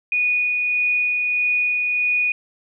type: tone with tremolo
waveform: sine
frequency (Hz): 2466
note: D#7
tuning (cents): -16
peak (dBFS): -16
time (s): 0.12-2.32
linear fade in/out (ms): 2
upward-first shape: sine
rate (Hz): 1.6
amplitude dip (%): 25
effects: none